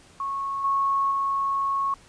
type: tone with level steps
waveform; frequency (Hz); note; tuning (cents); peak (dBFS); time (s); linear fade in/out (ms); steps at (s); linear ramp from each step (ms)
sine; 1100; C#6; -14; -26 / -20 / -22; 0.2-1.94; 2; 0.64 / 1.11; 5
effects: pink hiss -53 dBFS RMS until 2.08 s + resampled to 22050 Hz